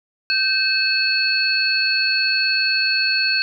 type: tone cluster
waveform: sine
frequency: 1549 / 2596 / 4384 Hz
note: G6 / E7 / C#8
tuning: -21 / -27 / -20 cents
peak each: -22 / -21 / -19 dBFS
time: 0.3-3.42 s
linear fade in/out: 0 ms
effects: none